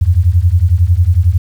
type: beating tone pair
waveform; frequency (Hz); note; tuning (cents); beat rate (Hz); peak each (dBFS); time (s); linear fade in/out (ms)
sine; 82.41 / 93.41; E2 / F#2; 0 / +17; 11; -10; 0.01-1.38; 10
effects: 7-bit